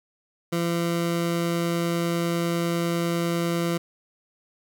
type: tone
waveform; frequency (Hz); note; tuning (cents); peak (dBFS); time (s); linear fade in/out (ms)
20% pulse; 170; F3; -46; -18; 0.52-3.78; 10
effects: none

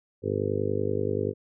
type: harmonic tone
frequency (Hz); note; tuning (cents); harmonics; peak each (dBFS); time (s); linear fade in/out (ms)
50.4; G1; +49; 2 / 3 / 4 / 5 / 6 / 7 / 8 / 9 / 10; -32 / -37 / -38 / -35 / -38 / -35 / -30 / -31 / -35; 0.22-1.34; 50
effects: none

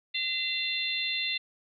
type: harmonic tone with a mistuned harmonic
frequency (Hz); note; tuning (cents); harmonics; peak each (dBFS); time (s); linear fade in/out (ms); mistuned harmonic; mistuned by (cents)
683; F5; -39; 3 / 4 / 5 / 6; -35 / -33 / -32 / -35; 0.14-1.38; 10; 5; +70
effects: none

